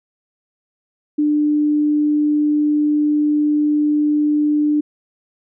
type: tone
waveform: sine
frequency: 298.1 Hz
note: D4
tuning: 26 cents sharp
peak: -13 dBFS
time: 1.18-4.81 s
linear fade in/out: 10 ms
effects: none